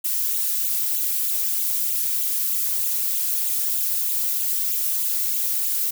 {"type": "noise with flanger", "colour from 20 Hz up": "violet", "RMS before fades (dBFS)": -23, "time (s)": [0.04, 5.91], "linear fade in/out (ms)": 10, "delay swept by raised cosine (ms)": [0.27, 4.17], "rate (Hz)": 3.2, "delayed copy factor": 0.95, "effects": []}